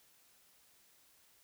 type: silence
effects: white hiss -67 dBFS RMS until 1.43 s